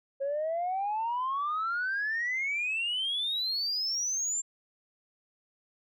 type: exponential sweep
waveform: sine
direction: up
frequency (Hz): 540 to 7420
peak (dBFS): -27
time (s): 0.2-4.42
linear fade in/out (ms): 20
effects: tanh soft clip ceiling -25 dBFS